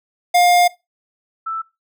square / sine tone pair in turn, 708 / 1322.7 Hz, F5 / E6, +23 / +5 cents, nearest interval major seventh, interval 1082 cents, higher second, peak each -11 / -21 dBFS, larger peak first, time 0.34-0.68 / 1.46-1.62 s, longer first, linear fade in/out 10 ms, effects noise-tail reverb RT60 0.2 s tail -18 dB re dry

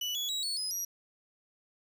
35% pulse tone with pitch steps, 2963 / 3384 / 3865 / 4414 / 5041 / 5757 Hz, F#7 / G#7 / B7 / C#8 / D#8 / F#8, +2 / +32 / -38 / -8 / +22 / -48 cents, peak -30 dBFS, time 0.01-0.85 s, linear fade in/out 5 ms, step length 140 ms, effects 10-bit

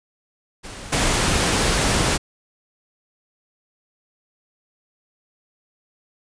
pink noise with level steps, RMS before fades -36 / -19 dBFS, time 0.63-2.18 s, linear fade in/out 20 ms, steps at 0.92 s, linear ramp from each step 10 ms, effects resampled to 22050 Hz

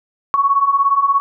sine beating tone pair, 1100 / 1117 Hz, C#6 / C#6, -14 / +13 cents, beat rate 17 Hz, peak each -17 / -13 dBFS, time 0.34-1.2 s, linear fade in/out 0 ms, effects none

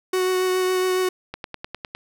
45% pulse tone with vibrato, 370.1 Hz, F#4, in tune, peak -19 dBFS, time 0.13-1.09 s, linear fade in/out 5 ms, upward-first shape triangle, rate 7.2 Hz, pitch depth 14 cents each way
click train, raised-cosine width 0.3 ms, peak -15 dBFS, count 7, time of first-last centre 1.34-1.95 s, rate 9.84 Hz
effects none

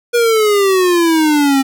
square exponential sweep, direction down, 482.6 to 265.9 Hz, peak -10 dBFS, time 0.13-1.63 s, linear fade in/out 20 ms, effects none

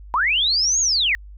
sine linear two-way sweep, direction up then down, 907 to 6800 to 1814 Hz, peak -16 dBFS, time 0.14-1.15 s, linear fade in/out 0 ms, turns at 0.8 s, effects added 50 Hz sine -37 dBFS peak until 1.37 s

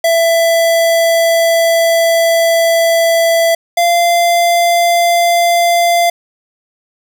square tone pair in turn, 666 / 689.5 Hz, E5 / F5, +18 / -22 cents, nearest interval minor second, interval 60 cents, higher second, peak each -9 dBFS, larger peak neither, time 0.04-3.55 / 3.77-6.1 s, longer first, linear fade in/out 5 ms, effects none

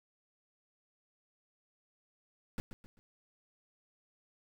brown noise with echo, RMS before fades -36 dBFS, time 2.58-2.6 s, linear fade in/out 0 ms, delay 130 ms, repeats 3, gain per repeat -9 dB, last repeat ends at 2.99 s, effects none

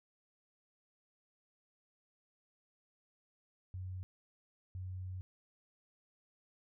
sine tone bursts at uneven times, 92.5 Hz, F#2, in tune, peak -40 dBFS, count 2, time 3.74-4.03 / 4.75-5.21 s, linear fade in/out 0 ms, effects none

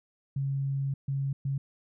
sine tone bursts at uneven times, 137.4 Hz, C#3, 15 cents flat, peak -27 dBFS, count 3, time 0.36-0.94 / 1.08-1.33 / 1.45-1.58 s, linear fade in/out 5 ms, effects none

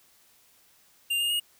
square tone with pitch steps, 2794 / 2830 / 2866 Hz, F7 / F7 / F7, 0 / +22 / +44 cents, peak -25 dBFS, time 1.1-1.4 s, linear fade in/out 10 ms, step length 100 ms, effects white hiss -61 dBFS RMS until 1.59 s

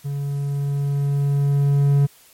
triangle tone with level ramp, 141.4 Hz, C#3, 35 cents sharp, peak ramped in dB -21 to -10 dBFS, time 0.04-2.07 s, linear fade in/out 20 ms, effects white hiss -51 dBFS RMS until 2.33 s + MP3 64 kbps

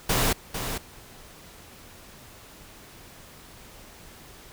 pink noise with echo, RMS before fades -23 dBFS, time 0.09-0.33 s, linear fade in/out 5 ms, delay 450 ms, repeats 1, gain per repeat -8 dB, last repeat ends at 0.78 s, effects pink hiss -48 dBFS RMS until 4.52 s

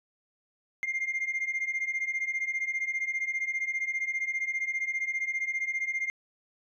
sine beating tone pair, 2100 / 2115 Hz, C7 / C7, +6 / +18 cents, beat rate 15 Hz, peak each -31 / -29 dBFS, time 0.83-6.1 s, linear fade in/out 0 ms, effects tanh soft clip ceiling -25 dBFS

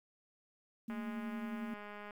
sine tone with tremolo, 227 Hz, A#3, 46 cents flat, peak -37 dBFS, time 0.88-1.74 s, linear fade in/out 5 ms, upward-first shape triangle, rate 11 Hz, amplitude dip 45%
click train, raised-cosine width 0.5 ms, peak -34 dBFS, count 251, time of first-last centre 0.9-2.108 s, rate 207 Hz
effects 11-bit

